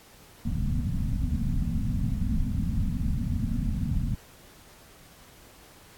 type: low-pass noise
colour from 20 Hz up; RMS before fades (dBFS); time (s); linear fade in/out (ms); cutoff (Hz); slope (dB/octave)
pink; -27; 0.45-4.15; 10; 260; 96
effects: pink hiss -53 dBFS RMS until 5.97 s + AAC 64 kbps